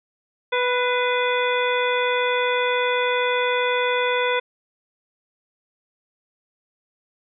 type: harmonic tone with a mistuned harmonic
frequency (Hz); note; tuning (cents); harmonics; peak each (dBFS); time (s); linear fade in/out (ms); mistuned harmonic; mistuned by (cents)
493.9; B4; 0; 1 / 2 / 3 / 4 / 5 / 7; -22 / -25 / -27 / -28 / -29 / -30; 0.52-4.4; 10; 4; +45
effects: none